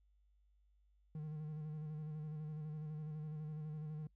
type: tone with vibrato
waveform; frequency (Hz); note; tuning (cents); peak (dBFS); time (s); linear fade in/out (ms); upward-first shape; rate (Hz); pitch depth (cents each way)
triangle; 153.2; D#3; -27; -40; 1.15-4.07; 2; square; 12; 29
effects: noise-tail reverb RT60 0.1 s tail -24 dB re dry + added 50 Hz sine -69 dBFS peak until 4.15 s